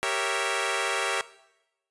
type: chord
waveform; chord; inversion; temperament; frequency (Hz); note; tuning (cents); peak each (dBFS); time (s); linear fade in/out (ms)
10% pulse; G diminished seventh; none; equal; 392 / 466.2 / 554.4 / 659.3; G4 / Bb4 / Db5 / Fb5; 0 / 0 / 0 / 0; -23; 0.03-1.21; 0
effects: noise-tail reverb RT60 0.9 s tail -18 dB re dry + resampled to 24000 Hz